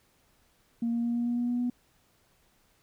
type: tone with pitch steps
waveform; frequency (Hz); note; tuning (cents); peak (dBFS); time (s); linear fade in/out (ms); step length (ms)
sine; 233.1 / 234.7 / 236.4 / 238 / 239.7 / 241.3 / 243 / 244.7; A#3 / A#3 / A#3 / A#3 / A#3 / B3 / B3 / B3; 0 / +12 / +24 / +36 / +48 / -40 / -28 / -16; -25; 0.82-1.7; 5; 110
effects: tanh soft clip ceiling -22 dBFS + pink hiss -67 dBFS RMS until 2.82 s